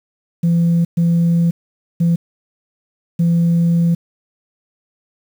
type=tone bursts at uneven times; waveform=sine; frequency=169.4 Hz; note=E3; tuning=48 cents sharp; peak=-9 dBFS; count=4; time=0.43-0.85 / 0.97-1.51 / 2-2.16 / 3.19-3.95 s; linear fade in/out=10 ms; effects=tanh soft clip ceiling -9 dBFS + 7-bit